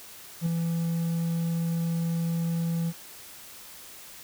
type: tone with ADSR envelope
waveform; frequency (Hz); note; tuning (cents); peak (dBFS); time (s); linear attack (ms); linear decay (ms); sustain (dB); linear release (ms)
triangle; 167; E3; +23; -19; 0.41-2.93; 53; 3; -4; 46
effects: white hiss -46 dBFS RMS until 4.23 s